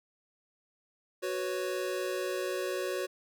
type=chord; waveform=square; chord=F# suspended fourth; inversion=none; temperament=equal; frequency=370 / 493.9 / 554.4 Hz; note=F#4 / B4 / C#5; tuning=0 / 0 / 0 cents; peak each=-35 / -39 / -37 dBFS; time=1.22-3.07 s; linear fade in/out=20 ms; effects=none